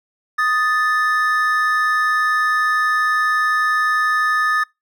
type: tone pair together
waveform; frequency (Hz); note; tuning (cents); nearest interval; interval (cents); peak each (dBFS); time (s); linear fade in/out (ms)
triangle; 1244.5 / 1756.2; D#6 / A6; 0 / -4; tritone; 596; -16; 0.38-4.64; 10
effects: noise-tail reverb RT60 0.2 s tail -24 dB re dry